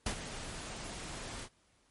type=noise with ADSR envelope; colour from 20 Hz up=pink; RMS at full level=-33 dBFS; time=0.06-1.49 s; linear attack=4 ms; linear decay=85 ms; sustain=-10 dB; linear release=64 ms; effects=pink hiss -70 dBFS RMS until 1.9 s + MP3 48 kbps